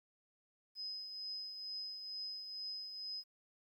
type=tone with tremolo; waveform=sine; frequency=5050 Hz; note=D#8; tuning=25 cents sharp; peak=-40 dBFS; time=0.75-3.24 s; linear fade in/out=50 ms; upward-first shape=triangle; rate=2.2 Hz; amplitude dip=50%; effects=12-bit